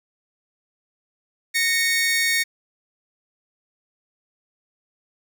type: tone pair together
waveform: sawtooth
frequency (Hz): 1850.3 / 2217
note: A#6 / C#7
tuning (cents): -13 / 0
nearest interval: minor third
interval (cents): 313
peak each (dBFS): -18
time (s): 1.54-2.44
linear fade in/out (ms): 20
effects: none